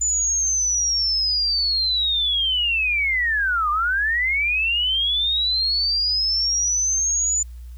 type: linear two-way sweep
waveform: sine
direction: down then up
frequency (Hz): 7040 to 1174.7 to 7040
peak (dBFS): -18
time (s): 0.01-7.43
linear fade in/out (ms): 5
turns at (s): 3.7
effects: added 60 Hz sine -34 dBFS peak until 7.77 s + white hiss -59 dBFS RMS until 7.77 s